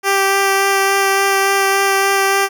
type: tone with vibrato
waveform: 10% pulse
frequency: 392 Hz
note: G4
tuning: in tune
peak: -4 dBFS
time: 0.03-2.49 s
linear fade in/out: 50 ms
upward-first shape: sine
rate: 3.5 Hz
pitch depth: 10 cents each way
effects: none